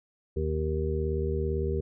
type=harmonic tone; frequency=77.8 Hz; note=D#2; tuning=in tune; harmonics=1 / 2 / 3 / 5 / 6; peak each=-29 / -35 / -39 / -31 / -35 dBFS; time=0.36-1.81 s; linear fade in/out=10 ms; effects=none